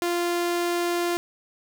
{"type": "tone", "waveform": "sawtooth", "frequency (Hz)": 347.4, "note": "F4", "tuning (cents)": -9, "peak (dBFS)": -19, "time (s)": [0.02, 1.17], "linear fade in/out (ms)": 0, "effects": []}